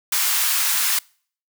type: high-pass noise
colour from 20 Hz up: white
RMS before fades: -20 dBFS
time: 0.12-0.99 s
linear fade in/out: 5 ms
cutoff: 940 Hz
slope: 24 dB/octave
effects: noise-tail reverb RT60 0.5 s tail -26 dB re dry